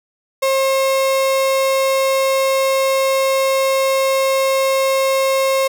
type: tone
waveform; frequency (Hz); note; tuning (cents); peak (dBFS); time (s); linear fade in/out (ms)
35% pulse; 536; C5; +42; -12; 0.42-5.68; 10
effects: none